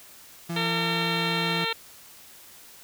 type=tone; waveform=35% pulse; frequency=169.3 Hz; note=E3; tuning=46 cents sharp; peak=-27 dBFS; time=0.49-1.65 s; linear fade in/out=10 ms
type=harmonic tone; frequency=454.2 Hz; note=A#4; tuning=45 cents flat; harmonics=1 / 2 / 3 / 4 / 5 / 6 / 7 / 8 / 9; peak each=-34 / -34 / -34 / -34 / -34 / -34 / -34 / -34 / -34 dBFS; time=0.56-1.73 s; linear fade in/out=5 ms
effects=white hiss -49 dBFS RMS until 2.83 s

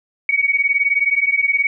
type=beating tone pair; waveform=sine; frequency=2237 / 2256 Hz; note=C#7 / C#7; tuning=+15 / +30 cents; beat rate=19 Hz; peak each=-17 dBFS; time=0.29-1.67 s; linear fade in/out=2 ms; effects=none

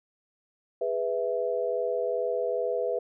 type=chord; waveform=sine; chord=E major; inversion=first; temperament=just; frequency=412 / 494.4 / 659.3 Hz; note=G#4 / B4 / E5; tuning=-14 / +2 / 0 cents; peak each=-32 / -28 / -31 dBFS; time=0.81-2.99 s; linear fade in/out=5 ms; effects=none

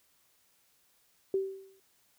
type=tone with exponential decay; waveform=sine; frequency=386 Hz; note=G4; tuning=27 cents flat; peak=-24 dBFS; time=1.34-1.8 s; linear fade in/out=2 ms; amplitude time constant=100 ms; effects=white hiss -69 dBFS RMS until 2.18 s

